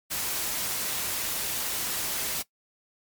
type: noise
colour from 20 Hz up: white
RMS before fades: -30 dBFS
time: 0.1-2.43 s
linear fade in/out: 20 ms
effects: noise-tail reverb RT60 0.1 s tail -19 dB re dry + MP3 96 kbps